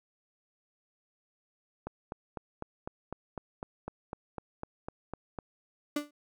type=click train; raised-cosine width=1 ms; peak=-23 dBFS; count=15; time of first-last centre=1.87-5.388 s; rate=3.98 Hz
type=tone with exponential decay; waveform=35% pulse; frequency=293.7 Hz; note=D4; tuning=in tune; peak=-25 dBFS; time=5.96-6.11 s; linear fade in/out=5 ms; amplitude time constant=32 ms
effects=none